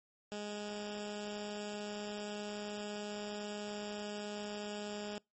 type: tone with notch filter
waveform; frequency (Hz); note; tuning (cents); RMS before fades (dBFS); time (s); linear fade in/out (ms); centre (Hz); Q
10% pulse; 207.7; G#3; 0; -42; 0.32-5.18; 0; 1100; 1.5
effects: noise-tail reverb RT60 0.2 s tail -24 dB re dry + MP3 32 kbps